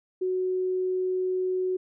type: tone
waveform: sine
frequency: 370 Hz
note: F#4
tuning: in tune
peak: -24 dBFS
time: 0.21-1.77 s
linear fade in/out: 10 ms
effects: none